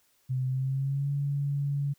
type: tone with pitch glide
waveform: sine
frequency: 129.3 to 141.82 Hz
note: C3 to C#3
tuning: -20 to +40 cents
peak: -26 dBFS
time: 0.29-1.94 s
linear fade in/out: 20 ms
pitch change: +160 cents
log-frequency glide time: 0.47-1.1 s
effects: white hiss -68 dBFS RMS until 1.98 s